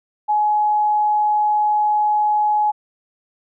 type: tone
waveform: sine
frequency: 843 Hz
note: G#5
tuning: 26 cents sharp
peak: -14 dBFS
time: 0.28-2.72 s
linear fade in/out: 20 ms
effects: none